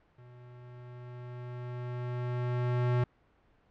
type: tone with level ramp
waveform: square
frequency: 123 Hz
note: B2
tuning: 7 cents flat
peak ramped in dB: -52 to -25 dBFS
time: 0.18-3.04 s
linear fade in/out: 5 ms
effects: pink hiss -67 dBFS RMS until 3.7 s + low-pass 2000 Hz 12 dB/octave